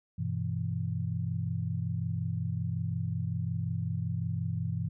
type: chord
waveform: sine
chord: E minor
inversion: first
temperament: equal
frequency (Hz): 98 / 123.47 / 164.81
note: G2 / B2 / E3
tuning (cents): 0 / 0 / 0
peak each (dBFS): -34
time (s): 0.18-4.89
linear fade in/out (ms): 10
effects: none